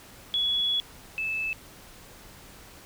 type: tone pair in turn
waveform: sine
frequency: 3380 / 2622 Hz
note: G#7 / E7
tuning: +30 / -10 cents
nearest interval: major third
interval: 440 cents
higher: first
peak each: -23 / -27 dBFS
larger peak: first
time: 0.34-0.8 / 1.18-1.53 s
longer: first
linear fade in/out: 0 ms
effects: pink hiss -49 dBFS RMS until 2.85 s